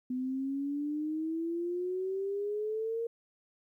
sine exponential sweep, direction up, 250.9 to 466.2 Hz, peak -31 dBFS, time 0.1-3.07 s, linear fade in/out 5 ms, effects 12-bit

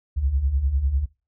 sine beating tone pair, 61.3 / 71.3 Hz, B1 / C#2, -12 / +49 cents, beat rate 10 Hz, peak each -26 / -20 dBFS, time 0.16-1.06 s, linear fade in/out 20 ms, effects noise-tail reverb RT60 0.3 s tail -23 dB re dry

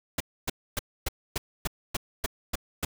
pink noise bursts, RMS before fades -28 dBFS, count 10, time 0.18-2.85 s, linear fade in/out 5 ms, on 24 ms, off 270 ms, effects none

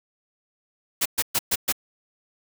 white noise bursts, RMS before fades -22 dBFS, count 5, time 1.01-1.725 s, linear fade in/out 10 ms, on 47 ms, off 120 ms, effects none

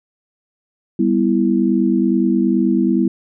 sine chord, E minor, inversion first, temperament just, 197.78 / 247.2 / 329.6 Hz, G3 / B3 / E4, +16 / +2 / 0 cents, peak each -17 dBFS, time 0.99-3.08 s, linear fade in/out 5 ms, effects none

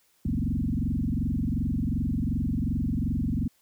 sine tone with frequency modulation, 156.3 Hz, D#3, 8 cents sharp, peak -24 dBFS, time 0.25-3.48 s, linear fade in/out 5 ms, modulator 22.7 Hz, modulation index 4.8, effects white hiss -66 dBFS RMS until 3.61 s

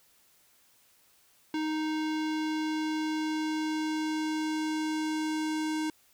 square tone with low-pass filter sweep, 311.1 Hz, D#4, in tune, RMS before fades -31 dBFS, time 1.54-5.9 s, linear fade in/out 2 ms, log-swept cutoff 4300 to 8200 Hz, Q 1, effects white hiss -64 dBFS RMS until 6.13 s

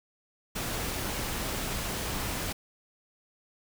pink noise, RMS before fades -33 dBFS, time 0.55-2.53 s, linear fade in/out 10 ms, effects none

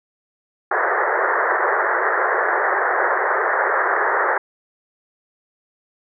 white band-pass noise, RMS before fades -19 dBFS, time 0.71-4.38 s, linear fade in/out 5 ms, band 360 to 1900 Hz, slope 96 dB/octave, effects none

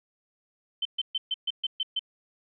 sine tone bursts, 3082 Hz, G7, 30 cents flat, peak -25 dBFS, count 8, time 0.82-1.994 s, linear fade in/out 5 ms, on 33 ms, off 130 ms, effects none

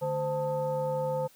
sine tone with frequency modulation, 518 Hz, C5, 17 cents flat, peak -27 dBFS, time 0.01-1.28 s, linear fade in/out 20 ms, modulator 369 Hz, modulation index 0.85, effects white hiss -59 dBFS RMS until 1.35 s

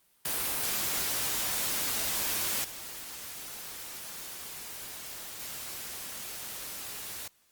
white noise with level steps, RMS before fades -31 / -42 / -40 dBFS, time 0.25-7.28 s, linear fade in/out 5 ms, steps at 2.64 / 5.4 s, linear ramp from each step 5 ms, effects white hiss -67 dBFS RMS until 7.51 s + Opus 32 kbps

